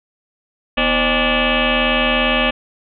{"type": "tone with frequency modulation", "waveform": "sine", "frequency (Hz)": 1174.7, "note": "D6", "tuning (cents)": 0, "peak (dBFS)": -13, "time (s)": [0.77, 2.51], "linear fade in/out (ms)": 10, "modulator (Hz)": 284, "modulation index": 6.7, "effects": []}